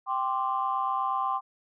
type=chord; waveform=sine; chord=G suspended fourth; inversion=none; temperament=equal; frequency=784 / 1046.5 / 1174.7 Hz; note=G5 / C6 / D6; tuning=0 / 0 / 0 cents; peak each=-30 / -28 / -31 dBFS; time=0.06-1.41 s; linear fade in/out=50 ms; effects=tanh soft clip ceiling -16 dBFS